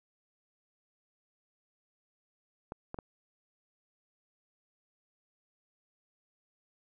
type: clicks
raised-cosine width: 1 ms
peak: -25 dBFS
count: 3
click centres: 2.721 / 2.944 / 2.988 s
effects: none